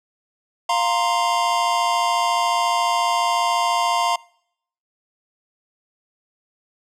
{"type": "chord", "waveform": "square", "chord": "F suspended fourth", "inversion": "none", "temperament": "equal", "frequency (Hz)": [698.5, 932.3, 1046.5], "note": ["F5", "Bb5", "C6"], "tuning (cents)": [0, 0, 0], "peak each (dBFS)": [-23, -22, -23], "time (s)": [0.69, 4.16], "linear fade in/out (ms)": 5, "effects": ["noise-tail reverb RT60 0.7 s tail -24 dB re dry", "low-pass 8000 Hz 12 dB/octave"]}